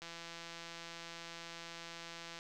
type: click train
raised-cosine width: 0.2 ms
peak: -30 dBFS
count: 399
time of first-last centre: 0.02-2.389 s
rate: 168 Hz
effects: none